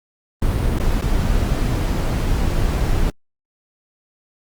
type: noise with dropouts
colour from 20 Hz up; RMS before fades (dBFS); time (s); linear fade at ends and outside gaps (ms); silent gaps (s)
brown; -18; 0.42-3.1; 1; 0.787-0.799 / 1.012-1.022
effects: Opus 32 kbps